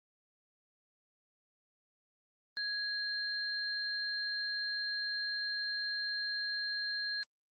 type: tone pair together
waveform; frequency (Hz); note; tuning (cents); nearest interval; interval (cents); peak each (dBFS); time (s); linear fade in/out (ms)
sine; 1661.2 / 4178; G#6 / C8; 0 / -3; octave + major third; 1597; -37 / -36; 2.57-7.23; 0
effects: Opus 24 kbps